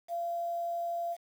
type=tone with quantisation; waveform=sine; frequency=686 Hz; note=F5; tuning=31 cents flat; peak=-31 dBFS; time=0.08-1.17 s; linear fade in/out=50 ms; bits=9; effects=none